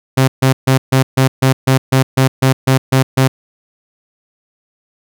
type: tone bursts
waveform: sawtooth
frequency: 132.1 Hz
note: C3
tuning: 17 cents sharp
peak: -4 dBFS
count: 13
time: 0.17-3.28 s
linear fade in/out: 10 ms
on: 110 ms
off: 140 ms
effects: none